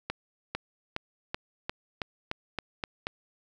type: accelerating click train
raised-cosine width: 0.3 ms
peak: -15 dBFS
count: 10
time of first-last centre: 0.1-3.069 s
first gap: 450 ms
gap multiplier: 0.92
effects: none